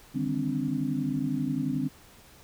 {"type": "tone cluster", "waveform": "sine", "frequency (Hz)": [148.2, 159.9, 198.8, 257.8, 288.5], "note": ["D3", "D#3", "G3", "C4", "D4"], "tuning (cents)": [16, 48, 25, -26, -31], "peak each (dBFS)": [-33, -38, -36, -29, -33], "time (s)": [0.14, 1.89], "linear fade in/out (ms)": 20, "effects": ["pink hiss -54 dBFS RMS until 2.43 s"]}